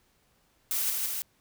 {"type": "noise with echo", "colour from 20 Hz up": "blue", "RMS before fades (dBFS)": -29, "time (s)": [0.71, 0.9], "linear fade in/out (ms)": 0, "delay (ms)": 160, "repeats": 2, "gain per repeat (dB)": -2, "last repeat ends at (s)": 1.22, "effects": ["pink hiss -68 dBFS RMS until 1.4 s"]}